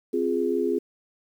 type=chord; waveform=sine; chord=F minor; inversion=second; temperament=equal; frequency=261.6 / 349.2 / 415.3 Hz; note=C4 / F4 / Ab4; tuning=0 / 0 / 0 cents; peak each=-28 / -26 / -25 dBFS; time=0.13-0.79 s; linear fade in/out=10 ms; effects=9-bit